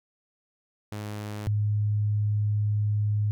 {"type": "tone pair in turn", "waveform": ["sawtooth", "sine"], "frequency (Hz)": [104.7, 104.7], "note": ["G#2", "G#2"], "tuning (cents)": [15, 15], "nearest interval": "unison", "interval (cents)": 0, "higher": "neither", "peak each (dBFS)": [-29, -22], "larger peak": "second", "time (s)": [[0.92, 1.47], [1.47, 3.31]], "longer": "second", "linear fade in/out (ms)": 0, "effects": []}